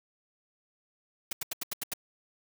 white noise bursts, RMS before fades -33 dBFS, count 7, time 1.31-1.936 s, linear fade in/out 5 ms, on 20 ms, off 81 ms, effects none

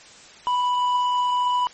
sine tone with hard clipping, 987.8 Hz, B5, in tune, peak -20 dBFS, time 0.47-1.67 s, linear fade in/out 0 ms, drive 5 dB, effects white hiss -46 dBFS RMS until 1.73 s + MP3 32 kbps

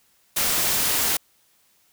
white noise with ADSR envelope, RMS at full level -20 dBFS, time 0.36-1.17 s, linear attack 13 ms, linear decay 4 ms, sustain -2 dB, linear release 5 ms, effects white hiss -62 dBFS RMS until 1.92 s

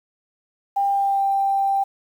sine tone with pitch glide, 797 to 787.4 Hz, G5 to G5, +28 to +8 cents, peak -17 dBFS, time 0.76-1.84 s, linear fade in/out 10 ms, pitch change -20 cents, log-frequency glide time 0.87-1.24 s, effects 8-bit

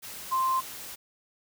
sine tone in noise, 1046.5 Hz, C6, in tune, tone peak -23 dBFS, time 0.31-0.61 s, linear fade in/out 20 ms, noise white, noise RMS -41 dBFS, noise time 0.02-0.96 s, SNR +15 dB, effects none

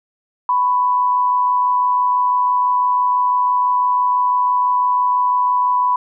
sine tone pair together, 995 / 1101 Hz, B5 / C#6, +13 / -12 cents, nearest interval major second, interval 175 cents, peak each -13 / -25 dBFS, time 0.49-5.96 s, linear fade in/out 2 ms, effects none

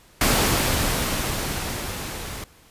pink noise with level ramp, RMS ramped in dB -18 to -34 dBFS, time 0.21-2.44 s, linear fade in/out 2 ms, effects pink hiss -53 dBFS RMS until 2.7 s + resampled to 32000 Hz

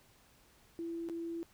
sine tone with dropouts, 334.8 Hz, E4, 27 cents sharp, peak -37 dBFS, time 0.79-1.43 s, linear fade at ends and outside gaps 0 ms, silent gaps 1.088-1.097 s, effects pink hiss -65 dBFS RMS until 1.53 s

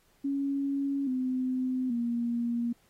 sine tone with pitch steps, 277.9 / 256.3 / 236.4 Hz, C#4 / C4 / A#3, +4 / -36 / +24 cents, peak -27 dBFS, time 0.24-2.73 s, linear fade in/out 10 ms, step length 830 ms, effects pink hiss -67 dBFS RMS until 2.89 s + AAC 48 kbps

